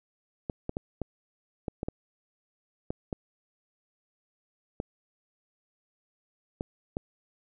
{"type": "clicks", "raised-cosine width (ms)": 2, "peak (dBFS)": -18, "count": 12, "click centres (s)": [0.498, 0.694, 0.769, 1.017, 1.682, 1.831, 1.885, 2.905, 3.128, 4.801, 6.609, 6.969], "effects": []}